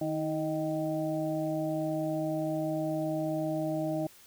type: harmonic tone with a mistuned harmonic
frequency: 155.56 Hz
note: D#3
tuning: in tune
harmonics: 1 / 2 / 4 / 5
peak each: -36 / -32 / -33 / -41 dBFS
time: 0.01-4.07 s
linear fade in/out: 5 ms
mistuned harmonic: 2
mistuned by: +32 cents
effects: white hiss -56 dBFS RMS until 4.26 s